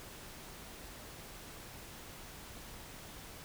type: silence
effects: pink hiss -50 dBFS RMS until 3.44 s